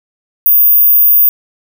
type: tone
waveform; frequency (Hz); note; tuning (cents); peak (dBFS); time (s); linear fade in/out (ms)
sine; 14917; A#9; 0; -4; 0.46-1.29; 0
effects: none